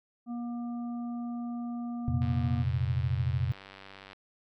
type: harmonic tone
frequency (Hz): 238.5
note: A#3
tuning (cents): +40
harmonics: 1 / 3 / 5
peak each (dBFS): -33 / -46 / -52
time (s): 0.26-2.65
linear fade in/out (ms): 50
type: chord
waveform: sine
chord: F suspended fourth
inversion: none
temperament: equal with one note detuned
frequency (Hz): 87.31 / 117.49 / 130.81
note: F2 / Bb2 / C3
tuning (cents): 0 / +14 / 0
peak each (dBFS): -31 / -31 / -30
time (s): 2.08-3.52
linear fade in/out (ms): 0
type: click train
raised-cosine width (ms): 0.3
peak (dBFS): -31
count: 187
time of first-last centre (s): 2.22-4.132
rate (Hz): 97.3
effects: none